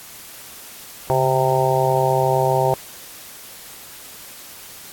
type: harmonic tone with a mistuned harmonic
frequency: 130.81 Hz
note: C3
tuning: in tune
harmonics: 1 / 3 / 4 / 5 / 6 / 7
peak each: -22 / -22 / -22 / -22 / -22 / -22 dBFS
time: 1.1-2.74 s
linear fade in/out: 0 ms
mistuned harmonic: 1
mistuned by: +72 cents
effects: white hiss -39 dBFS RMS until 4.92 s + AAC 64 kbps